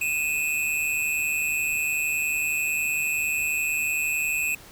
square tone pair together, 2489 / 2640 Hz, D#7 / E7, 0 / +2 cents, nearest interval minor second, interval 102 cents, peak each -27 dBFS, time 0.01-4.55 s, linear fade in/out 5 ms, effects pink hiss -47 dBFS RMS until 4.71 s

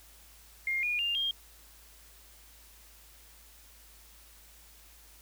sine tone with pitch steps, 2123 / 2439 / 2801 / 3218 Hz, C7 / D#7 / F7 / G7, +25 / -35 / +4 / +45 cents, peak -28 dBFS, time 0.67-1.31 s, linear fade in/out 2 ms, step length 160 ms, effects added 54 Hz sine -58 dBFS peak until 5.21 s + white hiss -57 dBFS RMS until 5.21 s

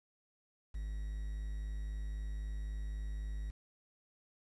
triangle tone with quantisation, 51.91 Hz, G#1, in tune, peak -35 dBFS, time 0.74-3.51 s, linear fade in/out 10 ms, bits 10, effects resampled to 24000 Hz

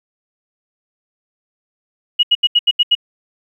sine tone bursts, 2900 Hz, F#7, 35 cents flat, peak -8 dBFS, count 7, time 2.19-2.952 s, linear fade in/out 10 ms, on 42 ms, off 78 ms, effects 8-bit

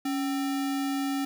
sine tone with sample-and-hold, 277.5 Hz, C#4, 2 cents sharp, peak -26 dBFS, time 0.05-1.25 s, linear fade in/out 5 ms, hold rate 1050 Hz, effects none

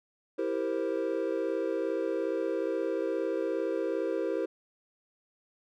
triangle chord, C dominant seventh, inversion first, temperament equal, 329.6 / 392 / 466.2 / 523.3 Hz, E4 / G4 / Bb4 / C5, 0 / 0 / 0 / 0 cents, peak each -32 dBFS, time 0.38-4.46 s, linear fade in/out 10 ms, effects none

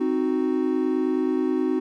triangle chord, C diminished, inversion none, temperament equal, 261.6 / 311.1 / 370 Hz, C4 / Eb4 / Gb4, 0 / 0 / 0 cents, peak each -23 dBFS, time 0-1.8 s, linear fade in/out 10 ms, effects none

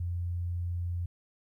sine tone, 87.31 Hz, F2, in tune, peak -30 dBFS, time 0-1.06 s, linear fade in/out 5 ms, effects 12-bit

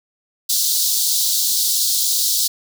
pink high-pass noise, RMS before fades -18 dBFS, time 0.49-2.48 s, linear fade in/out 10 ms, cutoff 3800 Hz, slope 48 dB/octave, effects none

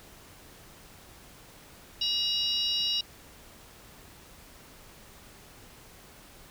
sine tone cluster, 2860 / 3831 / 4765 / 5490 Hz, F7 / A#7 / D8 / F8, +41 / +47 / +24 / -31 cents, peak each -30 / -29 / -34 / -33 dBFS, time 2.01-3.01 s, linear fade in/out 5 ms, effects tanh soft clip ceiling -17 dBFS + pink hiss -52 dBFS RMS until 6.5 s

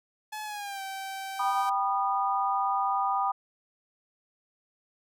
sawtooth tone with pitch glide, 855 to 775 Hz, A5 to G5, -50 to -20 cents, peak -31 dBFS, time 0.32-1.7 s, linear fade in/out 10 ms, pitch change -170 cents, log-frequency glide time 0.44-0.82 s
sine chord, G augmented, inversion none, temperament just, 784 / 980 / 1225 Hz, G5 / B5 / D#6, 0 / -14 / -27 cents, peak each -28 / -30 / -29 dBFS, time 1.39-3.32 s, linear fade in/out 10 ms
effects none

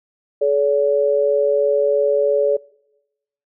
sine tone pair together, 427 / 570 Hz, G#4 / C#5, +48 / +48 cents, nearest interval perfect fourth, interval 500 cents, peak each -17 / -16 dBFS, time 0.41-2.57 s, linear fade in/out 10 ms, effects noise-tail reverb RT60 0.9 s tail -23 dB re dry

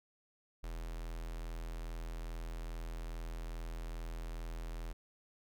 square tone with notch filter, 41.2 Hz, E1, in tune, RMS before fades -42 dBFS, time 0.63-4.93 s, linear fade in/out 10 ms, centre 160 Hz, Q 1.1, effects none

